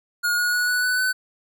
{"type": "tone with pitch steps", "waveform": "square", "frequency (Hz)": [1436, 1450.2, 1464.5, 1478.9, 1493.5, 1508.3], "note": ["F6", "F#6", "F#6", "F#6", "F#6", "F#6"], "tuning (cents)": [48, -35, -18, -1, 16, 33], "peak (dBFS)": -20, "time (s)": [0.23, 1.13], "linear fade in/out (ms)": 20, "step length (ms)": 150, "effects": []}